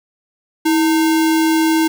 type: tone with sample-and-hold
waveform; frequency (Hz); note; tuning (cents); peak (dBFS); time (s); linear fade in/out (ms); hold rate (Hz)
sine; 321.8; E4; -42; -11; 0.65-1.88; 10; 1225
effects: none